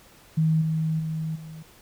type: tone with level steps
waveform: sine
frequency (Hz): 158.8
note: D#3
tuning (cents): +36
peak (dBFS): -18 / -22 / -26 / -37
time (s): 0.37-1.63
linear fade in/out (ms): 10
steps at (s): 0.61 / 0.99 / 1.35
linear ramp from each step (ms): 10
effects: pink hiss -53 dBFS RMS until 1.81 s